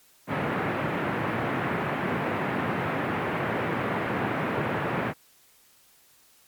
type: band-pass noise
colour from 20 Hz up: pink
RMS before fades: -28 dBFS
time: 0.27-5.14 s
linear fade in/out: 50 ms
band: 120 to 2200 Hz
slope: 24 dB/octave
effects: white hiss -59 dBFS RMS until 6.47 s + MP3 96 kbps